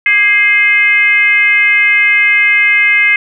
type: tone with frequency modulation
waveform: sine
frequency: 2100 Hz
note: C7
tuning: 6 cents sharp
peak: -6 dBFS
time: 0.06-3.16 s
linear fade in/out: 2 ms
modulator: 450 Hz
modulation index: 0.8
effects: none